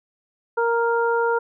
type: harmonic tone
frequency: 466.2 Hz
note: A#4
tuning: in tune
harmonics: 1 / 2 / 3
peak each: -20 / -23 / -25 dBFS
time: 0.57-1.39 s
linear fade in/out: 10 ms
effects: none